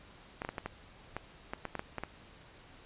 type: clicks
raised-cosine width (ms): 0.5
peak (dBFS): -21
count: 12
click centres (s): 0.419 / 0.449 / 0.49 / 0.582 / 0.66 / 1.166 / 1.535 / 1.653 / 1.753 / 1.794 / 1.983 / 2.036
effects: pink hiss -56 dBFS RMS until 2.85 s + resampled to 8000 Hz